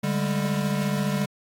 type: tone cluster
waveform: square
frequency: 145.4 / 198.5 / 212.8 Hz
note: D3 / G3 / G#3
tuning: -17 / +22 / +42 cents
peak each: -28 / -26 / -33 dBFS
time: 0.03-1.26 s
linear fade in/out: 10 ms
effects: AAC 64 kbps